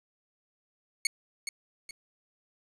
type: tone with echo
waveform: 15% pulse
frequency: 2204 Hz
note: C#7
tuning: 11 cents flat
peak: -17 dBFS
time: 1.05-1.07 s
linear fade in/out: 2 ms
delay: 420 ms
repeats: 2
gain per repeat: -9 dB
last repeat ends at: 1.91 s
effects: resampled to 32000 Hz + 9-bit